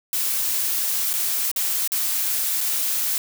blue noise with dropouts, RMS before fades -23 dBFS, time 0.13-3.18 s, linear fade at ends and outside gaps 1 ms, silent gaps 1.131-1.137 / 1.515-1.561 / 1.876-1.919 / 2.607-2.611 s, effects none

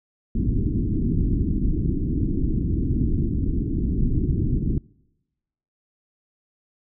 pink low-pass noise, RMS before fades -22 dBFS, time 0.35-4.78 s, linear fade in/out 2 ms, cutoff 340 Hz, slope 48 dB/octave, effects noise-tail reverb RT60 1.0 s tail -26 dB re dry

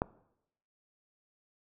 click, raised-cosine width 1 ms, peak -14 dBFS, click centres 0.019 s, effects noise-tail reverb RT60 0.8 s tail -20 dB re dry

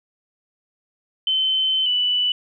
sine tone pair in turn, 3069 / 2973 Hz, G7 / F#7, -37 / +8 cents, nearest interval minor second, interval 55 cents, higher first, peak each -17 dBFS, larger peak neither, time 1.27-1.86 / 1.86-2.32 s, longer first, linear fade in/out 2 ms, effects none

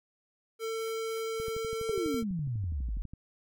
square tone with pitch glide, 448.3 to 450.9 Hz, A4 to A4, +32 to +42 cents, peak -33 dBFS, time 0.59-2.24 s, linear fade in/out 50 ms, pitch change +10 cents, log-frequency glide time 1.49-2.08 s
click train, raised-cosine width 5 ms, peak -31 dBFS, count 22, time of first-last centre 1.4-3.136 s, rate 12.1 Hz
sine exponential sweep, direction down, 454.5 to 42.25 Hz, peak -30 dBFS, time 1.89-3.02 s, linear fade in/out 0 ms
effects none

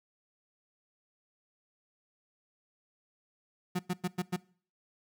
35% pulse tone bursts, 180.5 Hz, F#3, 43 cents flat, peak -27 dBFS, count 5, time 3.75-4.365 s, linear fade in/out 10 ms, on 43 ms, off 100 ms, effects noise-tail reverb RT60 0.5 s tail -23 dB re dry

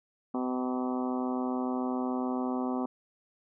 harmonic tone with a mistuned harmonic, 127 Hz, B2, 49 cents sharp, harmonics 2 / 3 / 4 / 5 / 6 / 7 / 8 / 9 / 10, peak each -30 / -38 / -41 / -42 / -39 / -44 / -44 / -43 / -51 dBFS, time 0.34-2.86 s, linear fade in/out 5 ms, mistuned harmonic 8, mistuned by -22 cents, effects none

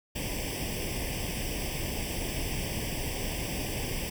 pink noise with comb filter, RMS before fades -33 dBFS, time 0.15-4.1 s, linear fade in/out 10 ms, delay 0.37 ms, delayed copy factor +0.95, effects none

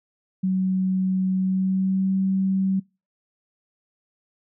sine tone with pitch glide, 187.6 to 191.32 Hz, F#3 to G3, +24 to -42 cents, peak -19 dBFS, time 0.43-2.8 s, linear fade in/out 10 ms, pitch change +34 cents, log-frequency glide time 1.37-2.14 s, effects noise-tail reverb RT60 0.3 s tail -26 dB re dry

